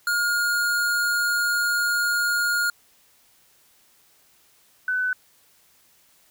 square / sine tone pair in turn, 1424 / 1503.2 Hz, F6 / F#6, +33 / +27 cents, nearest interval minor second, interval 94 cents, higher second, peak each -21 dBFS, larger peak neither, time 0.07-2.7 / 4.88-5.13 s, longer first, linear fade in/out 2 ms, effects white hiss -59 dBFS RMS until 6.3 s

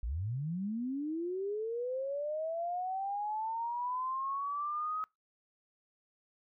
sine linear sweep, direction up, 49 to 1273 Hz, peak -33 dBFS, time 0.03-5.04 s, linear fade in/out 0 ms, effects noise-tail reverb RT60 0.2 s tail -24 dB re dry

